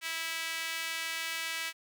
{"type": "tone with high-pass filter", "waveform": "sawtooth", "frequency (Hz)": 327.1, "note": "E4", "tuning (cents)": -13, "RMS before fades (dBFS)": -36, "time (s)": [0.01, 1.73], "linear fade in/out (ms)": 50, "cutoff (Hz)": 2100, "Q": 1.6, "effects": []}